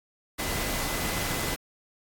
sine tone in noise, 2017 Hz, B6, 36 cents sharp, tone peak -39 dBFS, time 0.38-1.56 s, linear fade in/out 20 ms, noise pink, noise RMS -30 dBFS, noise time 0.38-1.56 s, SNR -12 dB, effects AAC 64 kbps

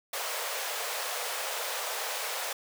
pink high-pass noise, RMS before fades -34 dBFS, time 0.13-2.53 s, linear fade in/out 5 ms, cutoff 470 Hz, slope 48 dB/octave, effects none

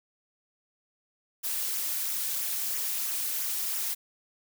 blue noise with flanger, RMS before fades -31 dBFS, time 1.43-3.95 s, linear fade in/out 20 ms, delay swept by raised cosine 0.22 to 3.12 ms, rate 3 Hz, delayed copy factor -0.55, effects none

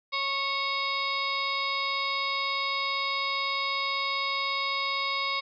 harmonic tone with a mistuned harmonic, 551 Hz, C#5, 11 cents flat, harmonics 1 / 2 / 4 / 5 / 6 / 7 / 8 / 9, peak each -42 / -31 / -31 / -42 / -43 / -34 / -40 / -38 dBFS, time 0.12-5.41 s, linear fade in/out 20 ms, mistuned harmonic 7, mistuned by -42 cents, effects none

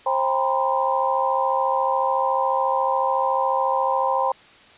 sine tone cluster, 531 / 796 / 949 / 1023 Hz, C5 / G5 / A#5 / C6, +25 / +26 / +31 / -39 cents, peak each -24 dBFS, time 0.06-4.32 s, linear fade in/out 5 ms, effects white hiss -49 dBFS RMS until 4.77 s + resampled to 8000 Hz

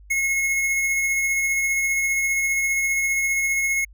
square tone with tremolo, 2171 Hz, C#7, 37 cents flat, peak -19 dBFS, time 0.1-3.85 s, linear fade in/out 10 ms, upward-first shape triangle, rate 15 Hz, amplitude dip 30%, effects added 50 Hz sine -44 dBFS peak until 3.93 s

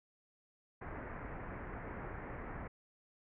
pink low-pass noise, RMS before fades -45 dBFS, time 0.81-2.68 s, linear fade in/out 10 ms, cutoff 2100 Hz, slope 48 dB/octave, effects none

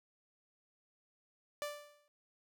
sawtooth tone with exponential decay, 587.3 Hz, D5, in tune, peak -32 dBFS, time 1.62-2.08 s, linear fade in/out 0 ms, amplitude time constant 100 ms, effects none

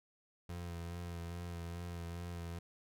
30% pulse tone with vibrato, 86 Hz, F2, 26 cents flat, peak -39 dBFS, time 0.49-2.59 s, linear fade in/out 5 ms, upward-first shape sine, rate 2.4 Hz, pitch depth 29 cents each way, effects none

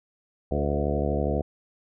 harmonic tone with a mistuned harmonic, 72.4 Hz, D2, 24 cents flat, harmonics 1 / 2 / 3 / 4 / 5 / 6 / 7 / 8 / 9 / 10, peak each -28 / -31 / -32 / -34 / -33 / -33 / -32 / -36 / -33 / -37 dBFS, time 0.51-1.42 s, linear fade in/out 5 ms, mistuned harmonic 7, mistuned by -19 cents, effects none

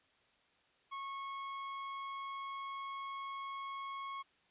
40% pulse tone, 1096 Hz, C#6, 20 cents flat, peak -40 dBFS, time 0.91-4.23 s, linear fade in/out 20 ms, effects white hiss -71 dBFS RMS until 4.5 s + resampled to 8000 Hz

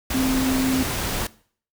sine tone in noise, 261.6 Hz, C4, in tune, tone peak -19 dBFS, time 0.14-0.83 s, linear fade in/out 5 ms, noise pink, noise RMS -26 dBFS, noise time 0.1-1.27 s, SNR +4 dB, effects noise-tail reverb RT60 0.5 s tail -20 dB re dry

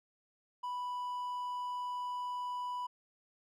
triangle tone, 987.8 Hz, B5, in tune, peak -34 dBFS, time 0.63-2.87 s, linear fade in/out 10 ms, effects none

